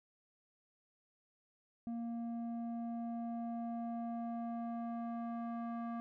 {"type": "tone with low-pass filter sweep", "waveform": "square", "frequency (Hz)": 233.1, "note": "A#3", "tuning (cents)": 0, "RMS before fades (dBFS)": -41, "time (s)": [1.87, 6], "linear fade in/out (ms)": 0, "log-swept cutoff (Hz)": [480, 1100], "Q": 1.9, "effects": []}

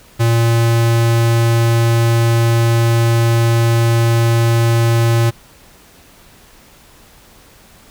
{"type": "tone", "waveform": "square", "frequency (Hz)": 115.9, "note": "A#2", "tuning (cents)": -10, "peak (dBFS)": -11, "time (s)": [0.19, 5.31], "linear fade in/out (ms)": 20, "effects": ["pink hiss -45 dBFS RMS until 7.9 s"]}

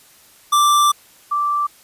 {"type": "tone pair in turn", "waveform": ["square", "sine"], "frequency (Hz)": [1174.7, 1170.5], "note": ["D6", "D6"], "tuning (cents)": [0, -6], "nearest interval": "unison", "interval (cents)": 6, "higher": "first", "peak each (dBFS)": [-12, -16], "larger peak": "first", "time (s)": [[0.52, 0.92], [1.31, 1.67]], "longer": "first", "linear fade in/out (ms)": 10, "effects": ["white hiss -49 dBFS RMS until 1.83 s", "resampled to 32000 Hz"]}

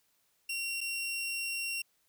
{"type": "tone with dropouts", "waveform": "sawtooth", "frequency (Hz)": 2744, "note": "F7", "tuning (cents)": -31, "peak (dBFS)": -30, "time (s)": [0.49, 1.82], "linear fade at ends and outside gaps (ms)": 5, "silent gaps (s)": [0.807, 0.811], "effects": ["white hiss -73 dBFS RMS until 2.08 s"]}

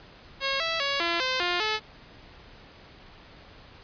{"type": "tone with pitch steps", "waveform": "5% pulse", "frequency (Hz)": [545, 658, 559, 340, 516, 352.8, 431.9], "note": ["C#5", "E5", "C#5", "F4", "C5", "F4", "A4"], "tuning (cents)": [-29, -3, 14, -46, -24, 18, -32], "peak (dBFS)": -13, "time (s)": [0.4, 1.8], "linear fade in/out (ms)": 50, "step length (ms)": 200, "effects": ["pink hiss -50 dBFS RMS until 3.83 s", "resampled to 11025 Hz"]}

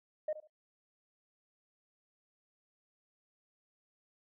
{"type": "tone with echo", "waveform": "sine", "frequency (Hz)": 615, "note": "D#5", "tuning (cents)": -20, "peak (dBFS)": -30, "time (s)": [0.28, 0.33], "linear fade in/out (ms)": 5, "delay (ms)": 72, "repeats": 2, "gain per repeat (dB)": -14, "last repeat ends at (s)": 0.474, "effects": ["noise-tail reverb RT60 0.2 s tail -26 dB re dry", "tanh soft clip ceiling -28 dBFS"]}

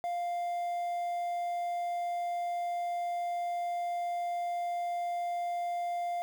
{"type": "tone with quantisation", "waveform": "triangle", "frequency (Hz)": 698.5, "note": "F5", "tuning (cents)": 0, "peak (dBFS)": -29, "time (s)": [0.04, 6.22], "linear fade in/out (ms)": 0, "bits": 9, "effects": []}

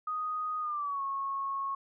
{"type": "tone with pitch glide", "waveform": "sine", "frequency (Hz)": [1244.5, 1096], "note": ["D#6", "C#6"], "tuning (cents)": [0, -20], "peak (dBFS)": -31, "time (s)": [0.07, 1.75], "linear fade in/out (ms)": 5, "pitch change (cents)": -220, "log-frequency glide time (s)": [0.6, 1.02], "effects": []}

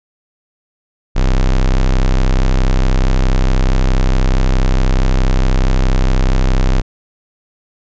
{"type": "tone", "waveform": "45% pulse", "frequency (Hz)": 32.31, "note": "C1", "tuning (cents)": -21, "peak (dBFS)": -9, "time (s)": [1.15, 6.82], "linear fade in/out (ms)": 20, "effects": ["resampled to 16000 Hz"]}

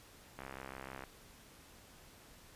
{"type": "click train", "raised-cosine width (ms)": 0.5, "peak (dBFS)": -30, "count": 44, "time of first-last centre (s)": [0.39, 1.038], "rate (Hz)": 66.4, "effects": ["pink hiss -59 dBFS RMS until 2.55 s", "resampled to 32000 Hz"]}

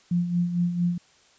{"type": "tone with tremolo", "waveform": "sine", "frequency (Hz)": 174.7, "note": "F3", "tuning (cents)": 1, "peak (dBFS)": -19, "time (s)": [0.11, 0.98], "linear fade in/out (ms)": 5, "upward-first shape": "sine", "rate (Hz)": 4.4, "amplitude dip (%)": 60, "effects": ["white hiss -58 dBFS RMS until 1.38 s", "resampled to 16000 Hz"]}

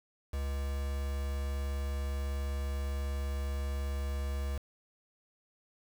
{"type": "tone with quantisation", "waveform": "triangle", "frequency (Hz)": 69.3, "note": "C#2", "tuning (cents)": 0, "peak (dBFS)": -30, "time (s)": [0.33, 4.58], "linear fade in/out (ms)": 5, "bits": 7, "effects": []}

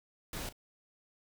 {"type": "noise with echo", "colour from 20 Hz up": "pink", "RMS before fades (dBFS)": -40, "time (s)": [0.33, 0.49], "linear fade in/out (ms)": 2, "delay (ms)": 36, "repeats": 1, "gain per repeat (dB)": -15, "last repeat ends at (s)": 0.526, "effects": []}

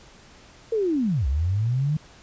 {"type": "linear two-way sweep", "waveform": "sine", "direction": "down then up", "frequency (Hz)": [466.2, 61.74, 156.7], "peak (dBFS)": -20, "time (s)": [0.72, 1.97], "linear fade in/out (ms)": 5, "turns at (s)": 1.27, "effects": ["pink hiss -50 dBFS RMS until 2.22 s", "resampled to 16000 Hz"]}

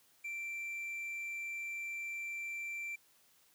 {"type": "tone", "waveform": "triangle", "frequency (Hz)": 2349, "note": "D7", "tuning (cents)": 0, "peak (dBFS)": -37, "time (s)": [0.24, 2.96], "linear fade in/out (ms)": 10, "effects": ["white hiss -68 dBFS RMS until 3.54 s", "high-pass 80 Hz 12 dB/octave"]}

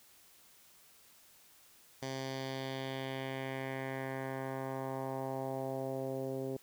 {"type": "tone with low-pass filter sweep", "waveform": "10% pulse", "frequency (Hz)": 133.2, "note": "C3", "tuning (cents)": 31, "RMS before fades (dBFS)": -39, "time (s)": [2.02, 6.57], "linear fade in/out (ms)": 5, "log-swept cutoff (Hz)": [5800, 430], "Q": 1.9, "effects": ["white hiss -62 dBFS RMS until 6.62 s"]}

